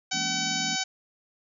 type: harmonic tone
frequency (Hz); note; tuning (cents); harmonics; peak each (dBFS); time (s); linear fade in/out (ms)
760; F#5; +46; 1 / 2 / 3 / 4 / 5 / 6 / 7 / 8 / 9; -35 / -35 / -35 / -35 / -35 / -35 / -35 / -35 / -35; 0.11-0.84; 10
type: chord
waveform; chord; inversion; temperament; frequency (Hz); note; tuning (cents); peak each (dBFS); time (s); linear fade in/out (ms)
sine; A# half-diminished seventh; second; just; 167.82 / 209.8 / 233.1 / 279.7; E3 / G#3 / A#3 / C#4; +31 / +18 / 0 / +16; -39 / -41 / -40 / -40; 0.13-0.76; 10
effects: none